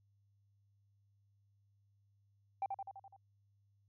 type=tone with echo; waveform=sine; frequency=784 Hz; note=G5; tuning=in tune; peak=-32 dBFS; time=2.62-2.66 s; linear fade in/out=2 ms; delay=84 ms; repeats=6; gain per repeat=-4 dB; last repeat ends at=3.164 s; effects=tanh soft clip ceiling -31 dBFS + added 100 Hz sine -70 dBFS peak until 3.88 s